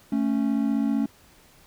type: tone pair together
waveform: triangle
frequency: 220.7 / 276.1 Hz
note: A3 / C#4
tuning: +5 / -7 cents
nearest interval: major third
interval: 388 cents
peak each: -22 dBFS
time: 0.12-1.06 s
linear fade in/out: 5 ms
effects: pink hiss -55 dBFS RMS until 1.66 s